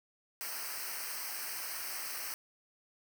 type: noise with comb filter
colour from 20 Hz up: white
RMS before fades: -40 dBFS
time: 0.41-2.34 s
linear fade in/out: 0 ms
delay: 0.28 ms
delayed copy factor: -0.9
effects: none